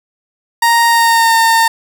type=tone with pitch glide; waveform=30% pulse; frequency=932.3 to 910.5 Hz; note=A#5 to A#5; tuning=0 to -41 cents; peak=-5 dBFS; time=0.62-1.68 s; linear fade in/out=5 ms; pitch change=-41 cents; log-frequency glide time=0.87-1.34 s; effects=none